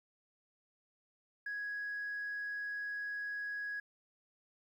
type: tone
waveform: sine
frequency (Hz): 1664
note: G#6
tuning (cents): +3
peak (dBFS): -36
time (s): 1.46-3.8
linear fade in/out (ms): 5
effects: tanh soft clip ceiling -34 dBFS + 12-bit